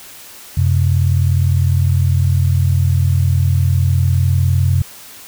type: tone pair together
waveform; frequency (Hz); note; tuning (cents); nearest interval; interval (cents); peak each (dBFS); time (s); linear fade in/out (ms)
sine; 91.1 / 130.94; F#2 / C3; -26 / +2; tritone; 628; -12 / -15; 0.57-4.82; 5
effects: white hiss -37 dBFS RMS until 5.27 s